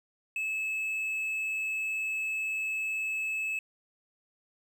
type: tone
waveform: triangle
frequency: 2599 Hz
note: E7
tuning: 25 cents flat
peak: -28 dBFS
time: 0.36-3.59 s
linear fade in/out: 2 ms
effects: none